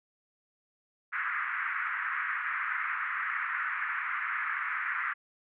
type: band-pass noise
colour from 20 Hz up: pink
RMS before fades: -33 dBFS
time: 1.12-5.14 s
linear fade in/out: 20 ms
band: 1200 to 2100 Hz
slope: 48 dB/octave
effects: none